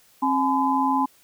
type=tone cluster; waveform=sine; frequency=267.7 / 848 / 1014 Hz; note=C4 / G#5 / B5; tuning=+40 / +36 / +45 cents; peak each=-23 dBFS; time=0.22-1.06 s; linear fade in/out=10 ms; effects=white hiss -57 dBFS RMS until 1.23 s